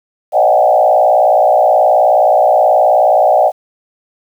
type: tone with frequency modulation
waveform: sine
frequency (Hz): 679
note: F5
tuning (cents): -49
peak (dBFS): -6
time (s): 0.32-3.52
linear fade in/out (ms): 50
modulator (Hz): 58.9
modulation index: 2
effects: 7-bit